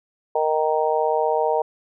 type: harmonic tone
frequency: 155.56 Hz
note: D#3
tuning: in tune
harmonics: 3 / 4 / 5 / 6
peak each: -22 / -23 / -24 / -25 dBFS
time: 0.35-1.62 s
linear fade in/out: 5 ms
effects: none